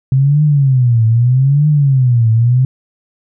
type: tone with vibrato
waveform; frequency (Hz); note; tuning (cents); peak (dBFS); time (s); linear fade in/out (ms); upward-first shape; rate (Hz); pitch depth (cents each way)
sine; 130; C3; -11; -7; 0.12-2.65; 2; triangle; 0.8; 280
effects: none